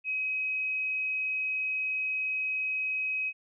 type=tone; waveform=sine; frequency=2537 Hz; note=D#7; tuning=33 cents sharp; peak=-28 dBFS; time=0.04-3.33 s; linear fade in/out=50 ms; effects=none